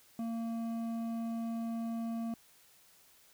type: tone with hard clipping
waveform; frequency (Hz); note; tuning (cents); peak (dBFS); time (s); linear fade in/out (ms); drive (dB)
sine; 229.1; A#3; -30; -36; 0.19-2.34; 2; 8
effects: white hiss -63 dBFS RMS until 3.33 s